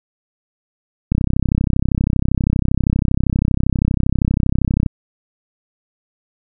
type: click train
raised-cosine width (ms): 5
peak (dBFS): -3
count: 123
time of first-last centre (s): 1.12-4.862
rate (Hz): 32.6
effects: none